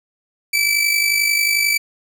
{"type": "tone with amplitude modulation", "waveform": "sawtooth", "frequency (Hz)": 2314, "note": "D7", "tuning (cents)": -26, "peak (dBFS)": -9, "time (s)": [0.53, 1.78], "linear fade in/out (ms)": 10, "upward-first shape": "sine", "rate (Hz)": 51.2, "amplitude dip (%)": 55, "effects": []}